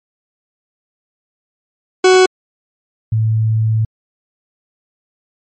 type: tone pair in turn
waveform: 40% pulse / sine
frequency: 371.6 / 110.48 Hz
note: F#4 / A2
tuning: +7 / +8 cents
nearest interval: octave + major sixth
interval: 2099 cents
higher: first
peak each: -5 / -11 dBFS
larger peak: first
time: 2.04-2.26 / 3.12-3.85 s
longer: second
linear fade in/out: 5 ms
effects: MP3 32 kbps